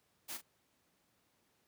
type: noise with echo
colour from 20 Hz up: white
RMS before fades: -43 dBFS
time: 0.28-0.38 s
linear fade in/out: 20 ms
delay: 38 ms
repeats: 1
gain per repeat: -10 dB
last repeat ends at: 0.418 s
effects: pink hiss -75 dBFS RMS until 1.67 s + high-pass 100 Hz 12 dB/octave